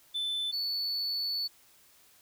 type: tone pair in turn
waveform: sine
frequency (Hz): 3520 / 4454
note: A7 / C#8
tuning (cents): 0 / +7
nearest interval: major third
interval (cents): 407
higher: second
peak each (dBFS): -27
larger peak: neither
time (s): 0.14-0.52 / 0.52-1.48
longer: second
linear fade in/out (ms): 20
effects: tanh soft clip ceiling -29 dBFS + white hiss -61 dBFS RMS until 2.21 s